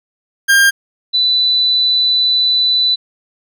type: tone pair in turn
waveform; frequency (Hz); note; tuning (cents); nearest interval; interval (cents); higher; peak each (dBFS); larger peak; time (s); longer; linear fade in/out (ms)
40% pulse / sine; 1603 / 3986; G6 / B7; +38 / +15; octave + major third; 1577; second; -6 / -10; first; 0.48-0.71 / 1.13-2.96; second; 20
effects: none